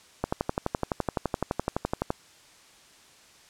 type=click train; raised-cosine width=1 ms; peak=-11 dBFS; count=23; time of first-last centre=0.24-2.104 s; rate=11.8 Hz; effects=white hiss -55 dBFS RMS until 3.49 s + low-pass 8000 Hz 12 dB/octave